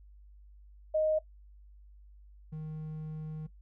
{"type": "tone pair in turn", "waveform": ["sine", "triangle"], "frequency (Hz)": [622.3, 155.57], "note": ["D#5", "D#3"], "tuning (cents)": [0, 0], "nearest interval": "2 octaves", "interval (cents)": 2400, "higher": "first", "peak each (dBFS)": [-25, -35], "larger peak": "first", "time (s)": [[0.94, 1.19], [2.52, 3.47]], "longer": "second", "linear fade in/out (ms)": 10, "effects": ["noise-tail reverb RT60 0.1 s tail -17 dB re dry", "added 50 Hz sine -52 dBFS peak until 3.61 s"]}